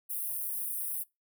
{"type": "high-pass noise", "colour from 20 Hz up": "white", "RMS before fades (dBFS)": -35, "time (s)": [0.09, 1.04], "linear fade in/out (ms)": 20, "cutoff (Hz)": 9100, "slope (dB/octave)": 96, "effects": ["noise-tail reverb RT60 0.2 s tail -22 dB re dry"]}